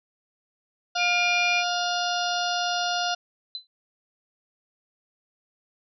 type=harmonic tone; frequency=707 Hz; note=F5; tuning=21 cents sharp; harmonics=1 / 2 / 4 / 5 / 6 / 7 / 8; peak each=-27 / -30 / -33 / -34 / -35 / -35 / -36 dBFS; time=0.95-3.15 s; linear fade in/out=10 ms
type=tone; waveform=sine; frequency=2409 Hz; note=D7; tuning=43 cents sharp; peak=-22 dBFS; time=0.97-1.64 s; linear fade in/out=50 ms
type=tone with exponential decay; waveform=sine; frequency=4029 Hz; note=B7; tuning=34 cents sharp; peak=-27 dBFS; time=3.55-3.67 s; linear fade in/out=1 ms; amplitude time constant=24 ms
effects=none